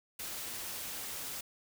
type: noise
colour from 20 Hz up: white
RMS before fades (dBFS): -41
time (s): 0.19-1.41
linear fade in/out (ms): 5
effects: none